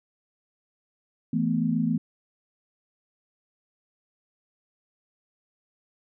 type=chord; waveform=sine; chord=E suspended fourth; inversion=none; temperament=just; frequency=164.81 / 219.8 / 247.2 Hz; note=E3 / A3 / B3; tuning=0 / -2 / +2 cents; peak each=-27 / -26 / -26 dBFS; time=1.33-1.98 s; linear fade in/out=5 ms; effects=none